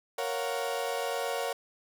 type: chord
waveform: 35% pulse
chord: Gb major seventh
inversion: first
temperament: equal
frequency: 466.2 / 554.4 / 698.5 / 740 Hz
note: Bb4 / Db5 / F5 / Gb5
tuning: 0 / 0 / 0 / 0 cents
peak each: -33 / -33 / -36 / -36 dBFS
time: 0.18-1.53 s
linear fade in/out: 5 ms
effects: none